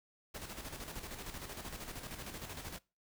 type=noise with tremolo; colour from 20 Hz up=pink; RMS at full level=-44 dBFS; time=0.34-2.79 s; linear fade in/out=10 ms; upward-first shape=square; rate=13 Hz; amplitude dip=50%; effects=noise-tail reverb RT60 0.3 s tail -23 dB re dry